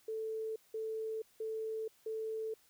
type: tone bursts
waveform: sine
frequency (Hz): 441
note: A4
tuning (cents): +4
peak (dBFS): -36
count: 4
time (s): 0.08-2.54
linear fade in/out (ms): 5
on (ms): 480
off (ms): 180
effects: white hiss -68 dBFS RMS until 2.69 s